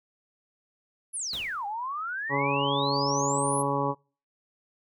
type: exponential two-way sweep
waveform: sine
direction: down then up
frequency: 11190 to 792 to 11190 Hz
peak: -30 dBFS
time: 1.13-3.63 s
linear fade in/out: 20 ms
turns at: 1.66 s
type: noise with exponential decay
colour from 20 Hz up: pink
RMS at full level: -40 dBFS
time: 1.33-1.74 s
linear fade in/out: 2 ms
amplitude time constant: 89 ms
type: harmonic tone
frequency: 140.2 Hz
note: C#3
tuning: 20 cents sharp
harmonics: 1 / 2 / 3 / 4 / 6 / 7 / 8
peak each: -32 / -32 / -32 / -32 / -32 / -32 / -32 dBFS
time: 2.29-3.95 s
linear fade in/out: 50 ms
effects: noise-tail reverb RT60 0.4 s tail -25 dB re dry